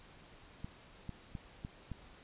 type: clicks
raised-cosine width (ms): 5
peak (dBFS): -29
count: 5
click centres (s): 0.645 / 1.093 / 1.352 / 1.649 / 1.917
effects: pink hiss -58 dBFS RMS until 2.23 s + resampled to 8000 Hz